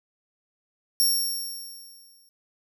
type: tone with exponential decay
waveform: 15% pulse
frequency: 5520 Hz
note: F8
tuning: 21 cents flat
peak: -12 dBFS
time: 1-2.29 s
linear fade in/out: 0 ms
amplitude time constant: 280 ms
effects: none